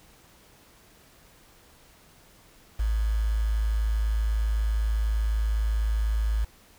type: tone with quantisation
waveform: sine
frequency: 54 Hz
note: A1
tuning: 32 cents flat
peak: -22 dBFS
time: 2.79-6.45 s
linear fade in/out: 10 ms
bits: 7
effects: pink hiss -56 dBFS RMS until 6.78 s